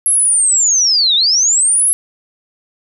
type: linear two-way sweep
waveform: sine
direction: down then up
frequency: 11175 to 3532 to 11175 Hz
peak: -9 dBFS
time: 0.06-1.93 s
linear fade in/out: 0 ms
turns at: 1.15 s
effects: none